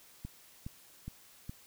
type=click train; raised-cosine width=5 ms; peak=-28 dBFS; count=4; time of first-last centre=0.25-1.495 s; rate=2.41 Hz; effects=white hiss -59 dBFS RMS until 1.66 s